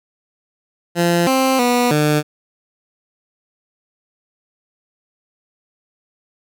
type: tone with pitch steps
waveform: 15% pulse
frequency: 172.1 / 263.5 / 244.1 / 150.3 Hz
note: F3 / C4 / B3 / D3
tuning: -25 / +12 / -20 / +40 cents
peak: -7 dBFS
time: 0.95-2.23 s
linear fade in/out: 50 ms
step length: 320 ms
effects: none